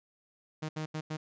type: tone bursts at uneven times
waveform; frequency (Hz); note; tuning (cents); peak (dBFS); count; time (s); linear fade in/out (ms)
sawtooth; 155.56; D#3; 0; -30; 4; 0.62-0.69 / 0.76-0.86 / 0.94-1.01 / 1.1-1.17; 10
effects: resampled to 16000 Hz